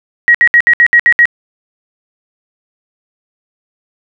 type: tone bursts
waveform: sine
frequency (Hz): 1900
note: A#6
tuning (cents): +33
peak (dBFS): -3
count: 8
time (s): 0.28-1.255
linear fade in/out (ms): 0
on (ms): 65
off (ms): 65
effects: none